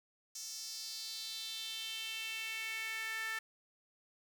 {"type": "tone with high-pass filter sweep", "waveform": "sawtooth", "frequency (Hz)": 443.9, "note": "A4", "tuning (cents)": 15, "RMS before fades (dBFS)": -42, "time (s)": [0.35, 3.39], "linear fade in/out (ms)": 5, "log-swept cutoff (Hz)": [5900, 1700], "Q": 3.8, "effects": ["11-bit"]}